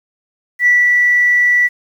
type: tone with ADSR envelope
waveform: sine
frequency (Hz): 1958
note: B6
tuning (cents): -15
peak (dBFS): -6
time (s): 0.59-1.69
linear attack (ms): 72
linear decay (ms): 200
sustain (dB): -2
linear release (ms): 33
effects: tanh soft clip ceiling -2 dBFS + 7-bit